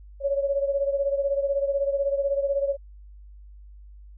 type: beating tone pair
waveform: sine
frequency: 554.4 / 570.4 Hz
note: C#5 / C#5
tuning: 0 / +49 cents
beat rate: 16 Hz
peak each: -23 / -28 dBFS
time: 0.2-2.77 s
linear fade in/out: 50 ms
effects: added 50 Hz sine -43 dBFS peak until 4.17 s